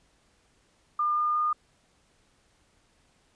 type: tone with pitch steps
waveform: sine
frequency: 1204 / 1211.7 / 1219.4 Hz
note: D6 / D#6 / D#6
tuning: +43 / -46 / -35 cents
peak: -23 dBFS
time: 0.99-1.53 s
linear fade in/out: 5 ms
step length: 180 ms
effects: pink hiss -66 dBFS RMS until 3.35 s + resampled to 22050 Hz